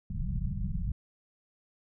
pink low-pass noise, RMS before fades -32 dBFS, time 0.1-0.92 s, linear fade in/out 5 ms, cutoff 200 Hz, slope 96 dB/octave, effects none

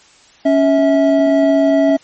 triangle tone pair together, 278.8 / 649.8 Hz, C#4 / E5, +10 / -25 cents, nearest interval octave + minor third, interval 1465 cents, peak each -10 dBFS, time 0.45-1.97 s, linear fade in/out 10 ms, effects white hiss -47 dBFS RMS until 2.03 s + MP3 32 kbps

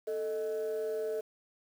sine tone pair together, 439.8 / 623 Hz, A4 / D#5, -1 / +2 cents, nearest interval tritone, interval 603 cents, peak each -31 / -36 dBFS, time 0.07-1.21 s, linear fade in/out 10 ms, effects tanh soft clip ceiling -28 dBFS + 9-bit

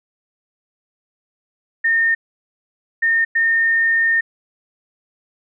sine tone bursts at uneven times, 1825 Hz, A#6, 37 cents flat, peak -13 dBFS, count 3, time 1.84-2.15 / 3.02-3.25 / 3.35-4.21 s, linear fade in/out 10 ms, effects none

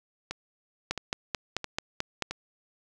two click trains, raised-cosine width 0.2 ms, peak -16 / -11 dBFS, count 4 / 7, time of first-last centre 0.31-2.31 / 0.91-2.223 s, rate 1.5 / 4.57 Hz, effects none

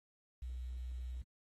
sine tone with quantisation, 62.3 Hz, B1, 16 cents sharp, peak -40 dBFS, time 0.42-1.22 s, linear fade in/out 5 ms, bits 11, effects AAC 32 kbps

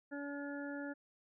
harmonic tone, 285.1 Hz, C#4, 49 cents sharp, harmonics 1 / 2 / 3 / 5 / 6, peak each -42 / -47 / -54 / -50 / -50 dBFS, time 0.11-0.94 s, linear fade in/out 20 ms, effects none

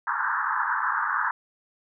white band-pass noise, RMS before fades -26 dBFS, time 0.07-1.31 s, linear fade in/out 2 ms, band 870 to 1700 Hz, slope 96 dB/octave, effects none

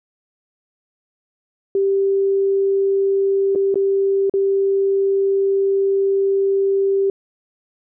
sine tone with dropouts, 392 Hz, G4, in tune, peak -14 dBFS, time 1.75-7.1 s, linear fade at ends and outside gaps 2 ms, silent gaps 3.551-3.557 / 3.743-3.756 / 4.297-4.338 s, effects none

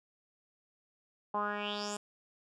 10% pulse tone with low-pass filter sweep, 206.6 Hz, G#3, 9 cents flat, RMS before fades -36 dBFS, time 1.34-1.97 s, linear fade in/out 5 ms, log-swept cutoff 910 to 8500 Hz, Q 5.7, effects none

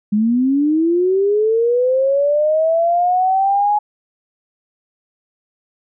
sine linear sweep, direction up, 203.5 to 841 Hz, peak -12 dBFS, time 0.12-3.79 s, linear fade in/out 10 ms, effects none

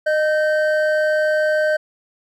triangle tone pair together, 614 / 1547.2 Hz, D#5 / G6, -23 / -23 cents, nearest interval octave + major third, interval 1600 cents, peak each -14 / -20 dBFS, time 0.06-1.77 s, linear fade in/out 10 ms, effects none

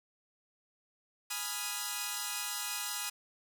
5% pulse chord, F half-diminished seventh, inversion first, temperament equal, 830.6 / 987.8 / 1244.5 / 1396.9 Hz, Ab5 / Cb6 / Eb6 / F6, 0 / 0 / 0 / 0 cents, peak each -29 dBFS, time 1.3-3.1 s, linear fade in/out 10 ms, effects none

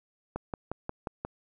click train, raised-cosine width 1 ms, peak -19 dBFS, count 6, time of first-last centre 0.36-1.25 s, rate 5.62 Hz, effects none

